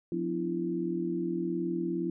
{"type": "tone cluster", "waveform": "sine", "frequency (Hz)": [177.8, 255.2, 297.2, 336.8], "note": ["F3", "C4", "D4", "E4"], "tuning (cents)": [31, -43, 21, 37], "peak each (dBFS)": [-35, -38, -38, -31], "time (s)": [0.12, 2.1], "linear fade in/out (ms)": 2, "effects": []}